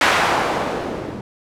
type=noise with low-pass filter sweep; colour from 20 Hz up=blue; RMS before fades=-20 dBFS; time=0.01-1.21 s; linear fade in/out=2 ms; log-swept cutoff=1600 to 270 Hz; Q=0.88; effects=none